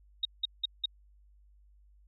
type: tone bursts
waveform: sine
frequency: 3750 Hz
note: A#7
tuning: 10 cents sharp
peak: -26 dBFS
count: 4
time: 0.23-0.858 s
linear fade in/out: 5 ms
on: 22 ms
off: 180 ms
effects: added 50 Hz sine -58 dBFS peak until 2.07 s